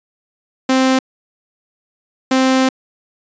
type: tone pair in turn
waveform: sawtooth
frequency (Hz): 261.6 / 261.6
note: C4 / C4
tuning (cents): 0 / 0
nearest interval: unison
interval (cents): 0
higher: neither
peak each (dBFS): -7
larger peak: neither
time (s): 0.69-0.99 / 2.31-2.69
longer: second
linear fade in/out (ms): 5
effects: resampled to 16000 Hz